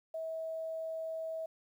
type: tone with quantisation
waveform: sine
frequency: 646 Hz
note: E5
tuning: 35 cents flat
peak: -36 dBFS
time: 0.14-1.46 s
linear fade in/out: 5 ms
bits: 11
effects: none